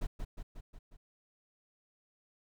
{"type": "noise with echo", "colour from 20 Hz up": "brown", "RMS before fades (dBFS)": -34, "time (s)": [0.01, 0.07], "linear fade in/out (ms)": 10, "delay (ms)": 180, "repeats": 5, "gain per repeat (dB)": -4, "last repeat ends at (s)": 0.97, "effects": []}